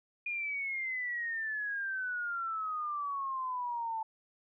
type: exponential sweep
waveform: sine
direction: down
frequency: 2445 to 880 Hz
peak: -33 dBFS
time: 0.26-4.03 s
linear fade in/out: 5 ms
effects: none